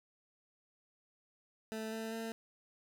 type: tone with pitch steps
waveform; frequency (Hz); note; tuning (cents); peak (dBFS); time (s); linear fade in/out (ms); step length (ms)
20% pulse; 220 / 222.8 / 225.7; A3 / A3 / A3; 0 / +22 / +44; -34; 1.72-2.32; 0; 200
effects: none